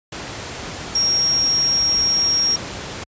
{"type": "tone in noise", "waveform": "sine", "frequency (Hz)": 5588, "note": "F8", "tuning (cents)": 0, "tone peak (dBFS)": -15, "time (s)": [0.95, 2.56], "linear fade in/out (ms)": 5, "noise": "pink", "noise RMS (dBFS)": -30, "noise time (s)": [0.12, 3.04], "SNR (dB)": 12, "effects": ["high-pass 60 Hz 12 dB/octave", "resampled to 16000 Hz"]}